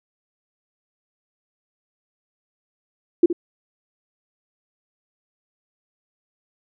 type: tone with echo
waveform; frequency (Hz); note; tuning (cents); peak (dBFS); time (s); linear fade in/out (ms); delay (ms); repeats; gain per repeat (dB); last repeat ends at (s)
sine; 344.3; F4; -25; -8; 3.23-3.26; 5; 69; 1; -11; 3.329
effects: none